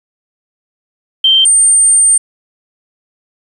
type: tone pair in turn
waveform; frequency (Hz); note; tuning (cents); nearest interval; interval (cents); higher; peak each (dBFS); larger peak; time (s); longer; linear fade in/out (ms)
sine; 3136 / 8776; G7 / C#9; 0 / -18; octave + tritone; 1782; second; -5; neither; 1.24-1.45 / 1.45-2.18; second; 5
effects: 7-bit